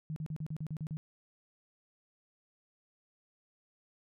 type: tone bursts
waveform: sine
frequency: 155.56 Hz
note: D#3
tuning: in tune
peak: -35 dBFS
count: 9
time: 0.1-0.97 s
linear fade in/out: 0 ms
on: 62 ms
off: 39 ms
effects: none